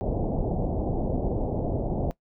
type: low-pass noise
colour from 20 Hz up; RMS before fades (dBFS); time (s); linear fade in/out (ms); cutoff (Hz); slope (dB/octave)
pink; -27; 0.01-2.11; 0; 760; 48
effects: noise-tail reverb RT60 0.1 s tail -20 dB re dry